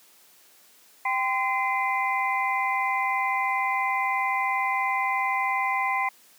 sine tone cluster, 785 / 1028 / 2053 / 2405 Hz, G5 / C6 / C7 / D7, +2 / -31 / -33 / +41 cents, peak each -28 / -27 / -27 / -36 dBFS, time 1.05-6.09 s, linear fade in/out 5 ms, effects white hiss -56 dBFS RMS until 6.38 s + high-pass 200 Hz 12 dB/octave

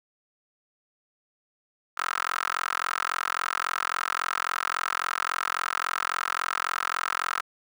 15% pulse tone with high-pass filter, 43.65 Hz, F1, in tune, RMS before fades -29 dBFS, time 1.97-7.41 s, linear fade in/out 10 ms, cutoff 1300 Hz, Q 4.9, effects none

